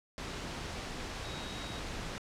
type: tone in noise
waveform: sine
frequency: 3794 Hz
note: A#7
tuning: 30 cents sharp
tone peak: -47 dBFS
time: 1.24-1.79 s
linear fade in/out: 0 ms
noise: pink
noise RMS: -40 dBFS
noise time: 0.18-2.18 s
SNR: -10 dB
effects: low-pass 6000 Hz 12 dB/octave